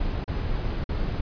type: noise with dropouts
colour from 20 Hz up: brown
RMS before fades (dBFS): -27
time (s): 0-1.21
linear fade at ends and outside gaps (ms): 5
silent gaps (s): 0.243-0.278 / 0.842-0.89
effects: resampled to 11025 Hz